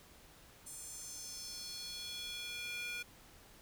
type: tone with high-pass filter sweep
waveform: square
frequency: 481 Hz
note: B4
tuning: 46 cents flat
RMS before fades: -45 dBFS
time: 0.66-3.03 s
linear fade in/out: 10 ms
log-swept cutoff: 8300 to 2100 Hz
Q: 3.1
effects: pink hiss -60 dBFS RMS until 3.61 s